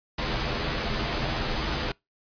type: noise with comb filter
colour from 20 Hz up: pink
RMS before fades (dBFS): -28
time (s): 0.18-1.92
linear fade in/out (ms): 5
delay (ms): 11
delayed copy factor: -0.65
effects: noise-tail reverb RT60 0.2 s tail -25 dB re dry + resampled to 11025 Hz